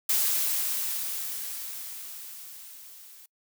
blue noise with level ramp, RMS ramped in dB -24 to -50 dBFS, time 0.09-3.26 s, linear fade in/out 5 ms, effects noise-tail reverb RT60 0.1 s tail -25 dB re dry

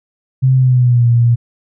sine tone with pitch glide, 130.81 to 118.58 Hz, C3 to A#2, 0 to +30 cents, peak -7 dBFS, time 0.42-1.36 s, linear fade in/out 20 ms, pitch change -170 cents, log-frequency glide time 0.55-1.07 s, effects none

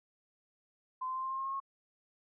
sine tone with pitch steps, 1029 / 1037.4 / 1045.8 / 1054.3 / 1062.8 / 1071.5 / 1080.2 / 1088.9 Hz, C6 / C6 / C6 / C6 / C6 / C6 / C#6 / C#6, -29 / -15 / -1 / +13 / +27 / +41 / -45 / -31 cents, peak -34 dBFS, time 1.01-1.602 s, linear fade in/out 10 ms, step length 74 ms, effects none

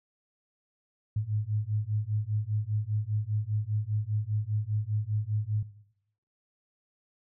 sine beating tone pair, 103.9 / 108.9 Hz, G#2 / A2, +1 / -17 cents, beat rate 5 Hz, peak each -32 / -29 dBFS, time 1.16-5.63 s, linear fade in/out 5 ms, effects noise-tail reverb RT60 0.8 s tail -17 dB re dry

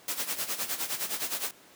white noise with tremolo, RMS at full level -30 dBFS, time 0.08-1.51 s, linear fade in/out 2 ms, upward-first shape sine, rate 9.7 Hz, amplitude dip 75%, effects pink hiss -55 dBFS RMS until 1.75 s + high-pass 200 Hz 12 dB/octave

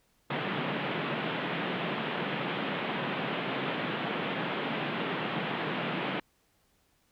pink band-pass noise, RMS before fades -33 dBFS, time 0.3-6.2 s, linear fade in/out 5 ms, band 140 to 3400 Hz, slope 48 dB/octave, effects pink hiss -70 dBFS RMS until 7.11 s

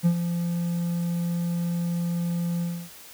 triangle tone with ADSR envelope, 171.9 Hz, F3, 27 cents flat, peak -13 dBFS, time 0.03-2.9 s, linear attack 30 ms, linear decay 80 ms, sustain -9 dB, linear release 280 ms, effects white hiss -46 dBFS RMS until 3.13 s

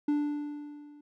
triangle tone with level ramp, 293.7 Hz, D4, in tune, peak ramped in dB -21 to -48 dBFS, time 0.08-1.01 s, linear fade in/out 5 ms, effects none

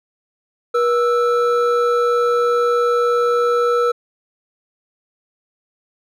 triangle tone pair together, 480.4 / 1318.5 Hz, B4 / E6, -48 / 0 cents, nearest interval octave + perfect fourth, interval 1748 cents, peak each -13 / -17 dBFS, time 0.74-3.92 s, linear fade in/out 10 ms, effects none

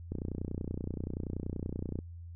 click train, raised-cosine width 3 ms, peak -23 dBFS, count 58, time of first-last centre 0.12-1.989 s, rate 30.5 Hz, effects added 85 Hz sine -43 dBFS peak until 2.35 s

